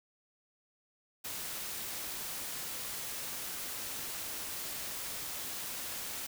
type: noise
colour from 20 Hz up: white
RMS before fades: -40 dBFS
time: 1.24-6.27 s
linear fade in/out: 10 ms
effects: none